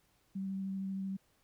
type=tone with vibrato; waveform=sine; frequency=192.9 Hz; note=G3; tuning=28 cents flat; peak=-35 dBFS; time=0.35-1.17 s; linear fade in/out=10 ms; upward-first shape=square; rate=13 Hz; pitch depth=8 cents each way; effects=pink hiss -72 dBFS RMS until 1.43 s